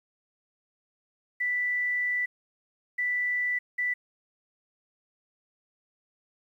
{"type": "tone bursts at uneven times", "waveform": "sine", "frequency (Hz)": 1975.5, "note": "B6", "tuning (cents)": 0, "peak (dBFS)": -25, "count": 3, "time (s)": [[1.4, 2.26], [2.98, 3.59], [3.78, 3.94]], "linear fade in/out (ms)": 10, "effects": ["10-bit"]}